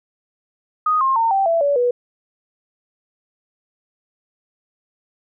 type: tone with pitch steps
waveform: sine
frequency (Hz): 1244.5 / 1064.8 / 911 / 779.5 / 666.9 / 570.6 / 488.2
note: D#6 / C6 / A#5 / G5 / E5 / C#5 / B4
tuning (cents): 0 / +30 / -40 / -10 / +20 / +50 / -20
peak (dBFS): -14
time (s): 0.86-1.91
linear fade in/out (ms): 5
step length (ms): 150
effects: none